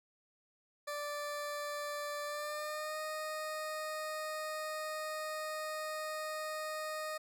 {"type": "tone with pitch glide", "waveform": "20% pulse", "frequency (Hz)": [586, 619.4], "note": ["D5", "D#5"], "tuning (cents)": [-4, -8], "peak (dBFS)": -33, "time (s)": [0.87, 7.18], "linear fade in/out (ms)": 10, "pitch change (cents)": 96, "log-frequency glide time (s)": [2.25, 2.98], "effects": []}